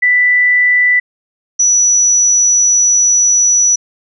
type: tone pair in turn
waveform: sine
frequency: 1980 / 5903 Hz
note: B6 / F#8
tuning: +4 / -5 cents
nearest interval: octave + perfect fifth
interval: 1891 cents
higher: second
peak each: -7 dBFS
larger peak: neither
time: 0.02-1 / 1.59-3.76 s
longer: second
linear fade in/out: 10 ms
effects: none